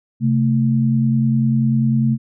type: tone pair together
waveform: sine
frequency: 132.69 / 222.8 Hz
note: C3 / A3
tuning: +25 / +22 cents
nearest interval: major sixth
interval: 897 cents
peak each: -16 dBFS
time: 0.2-2.18 s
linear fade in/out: 50 ms
effects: none